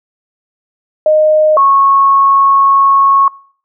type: tone pair in turn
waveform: sine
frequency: 617 / 1099.4 Hz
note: D#5 / C#6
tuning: -15 / -15 cents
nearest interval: minor seventh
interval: 1000 cents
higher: second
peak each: -5 dBFS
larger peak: neither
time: 1.06-1.57 / 1.57-3.28 s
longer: second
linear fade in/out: 2 ms
effects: noise-tail reverb RT60 0.5 s tail -23 dB re dry